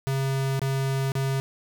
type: tone with dropouts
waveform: square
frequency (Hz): 135.1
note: C#3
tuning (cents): -44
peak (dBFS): -24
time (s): 0.07-1.4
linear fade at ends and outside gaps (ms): 0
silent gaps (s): 0.594-0.617 / 1.119-1.153
effects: none